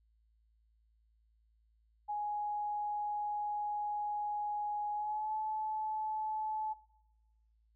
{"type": "tone with pitch glide", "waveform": "sine", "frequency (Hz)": [833, 864.4], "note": ["G#5", "A5"], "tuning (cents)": [5, -31], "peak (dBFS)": -34, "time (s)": [2.08, 6.74], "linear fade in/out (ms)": 20, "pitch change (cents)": 64, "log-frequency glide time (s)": [4.93, 5.33], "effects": ["noise-tail reverb RT60 1.0 s tail -20 dB re dry", "added 55 Hz sine -68 dBFS peak until 7.75 s"]}